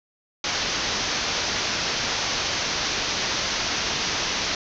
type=low-pass noise; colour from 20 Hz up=white; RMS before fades=-26 dBFS; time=0.44-4.55 s; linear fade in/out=2 ms; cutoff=6300 Hz; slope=96 dB/octave; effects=none